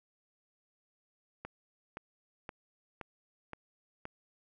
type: click train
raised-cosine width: 0.5 ms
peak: -26 dBFS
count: 6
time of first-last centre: 1.45-4.054 s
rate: 1.92 Hz
effects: none